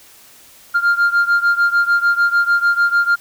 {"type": "beating tone pair", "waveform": "sine", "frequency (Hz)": [1396.9, 1403.6], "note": ["F6", "F6"], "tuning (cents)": [0, 8], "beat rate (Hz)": 6.7, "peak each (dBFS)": [-12, -14], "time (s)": [0.74, 3.16], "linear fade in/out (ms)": 20, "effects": ["tanh soft clip ceiling -9 dBFS", "white hiss -45 dBFS RMS until 3.2 s"]}